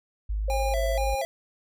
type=tone; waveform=sine; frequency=51.91 Hz; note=G#1; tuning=in tune; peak=-25 dBFS; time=0.29-1.15 s; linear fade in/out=10 ms
type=tone with tremolo; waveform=sine; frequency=538 Hz; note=C5; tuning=48 cents sharp; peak=-27 dBFS; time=0.48-1.24 s; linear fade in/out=5 ms; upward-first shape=square; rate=17 Hz; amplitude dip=30%
type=tone with vibrato; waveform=square; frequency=733 Hz; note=F#5; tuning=16 cents flat; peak=-29 dBFS; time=0.5-1.25 s; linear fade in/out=0 ms; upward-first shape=square; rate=2.1 Hz; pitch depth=170 cents each way
effects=none